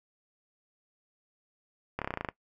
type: slowing click train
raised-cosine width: 0.5 ms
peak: -17 dBFS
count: 10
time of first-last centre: 1.99-2.288 s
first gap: 27 ms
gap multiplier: 1.05
effects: noise-tail reverb RT60 0.1 s tail -19 dB re dry